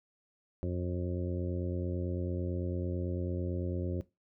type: harmonic tone with a mistuned harmonic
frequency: 89 Hz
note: F2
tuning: 33 cents sharp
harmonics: 1 / 2 / 3 / 4 / 5 / 6 / 7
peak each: -34 / -38 / -41 / -39 / -46 / -43 / -53 dBFS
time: 0.63-4.01 s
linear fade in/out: 0 ms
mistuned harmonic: 7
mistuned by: -37 cents
effects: noise-tail reverb RT60 0.2 s tail -17 dB re dry